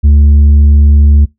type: tone with tanh clipping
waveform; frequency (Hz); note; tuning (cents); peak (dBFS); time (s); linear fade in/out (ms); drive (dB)
triangle; 72.7; D2; -17; -3; 0.03-1.26; 20; 9
effects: noise-tail reverb RT60 0.2 s tail -24 dB re dry